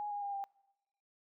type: tone with pitch steps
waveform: sine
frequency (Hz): 831 / 818.1 / 805.5 / 793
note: G#5 / G#5 / G5 / G5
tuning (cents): +1 / -26 / +47 / +20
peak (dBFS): -36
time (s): 0-0.44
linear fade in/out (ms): 0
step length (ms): 110
effects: noise-tail reverb RT60 1.0 s tail -24 dB re dry